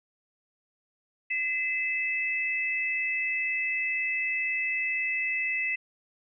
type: tone pair together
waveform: sine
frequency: 2038 / 2616 Hz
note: C7 / E7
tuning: -46 / -14 cents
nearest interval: major third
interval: 432 cents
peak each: -29 / -29 dBFS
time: 1.3-5.76 s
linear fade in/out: 10 ms
effects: none